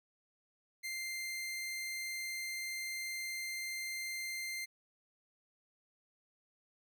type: tone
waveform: sawtooth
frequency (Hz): 2093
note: C7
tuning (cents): 0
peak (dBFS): -35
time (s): 0.83-4.66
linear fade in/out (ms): 20
effects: none